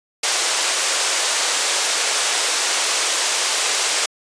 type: band-pass noise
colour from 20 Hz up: white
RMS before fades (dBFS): -20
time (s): 0.23-4.06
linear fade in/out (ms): 5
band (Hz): 410 to 8700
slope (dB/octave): 24
effects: resampled to 22050 Hz